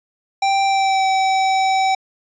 square tone with pitch glide, 784 to 766.5 Hz, G5 to G5, 0 to -39 cents, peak -15 dBFS, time 0.42-1.95 s, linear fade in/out 5 ms, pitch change -39 cents, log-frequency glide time 0.65-1.06 s, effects resampled to 16000 Hz

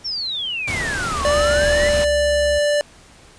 sine exponential two-way sweep, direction down then up, 5588 to 1081 to 2061 Hz, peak -22 dBFS, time 0.04-1.9 s, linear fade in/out 20 ms, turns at 1.24 s
pink noise, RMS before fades -26 dBFS, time 0.67-2.05 s, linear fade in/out 10 ms
triangle tone with pitch glide, 69.3 to 66.98 Hz, C#2 to C2, 0 to +41 cents, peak -24 dBFS, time 1.18-2.59 s, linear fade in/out 10 ms, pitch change -59 cents, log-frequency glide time 1.54-1.95 s
square tone, 587.3 Hz, D5, in tune, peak -16 dBFS, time 1.25-2.81 s, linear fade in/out 0 ms
effects pink hiss -47 dBFS RMS until 3.38 s + resampled to 22050 Hz

